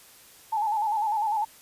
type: tone with vibrato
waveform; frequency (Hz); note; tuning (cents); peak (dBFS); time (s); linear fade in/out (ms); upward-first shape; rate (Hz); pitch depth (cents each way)
sine; 858; A5; -44; -23; 0.52-1.45; 10; square; 10; 59
effects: white hiss -52 dBFS RMS until 1.61 s + resampled to 32000 Hz